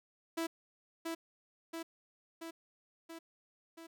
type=tone with echo; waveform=sawtooth; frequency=329.6 Hz; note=E4; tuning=in tune; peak=-30 dBFS; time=0.37-0.47 s; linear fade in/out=10 ms; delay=680 ms; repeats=5; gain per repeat=-3 dB; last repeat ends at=3.87 s; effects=none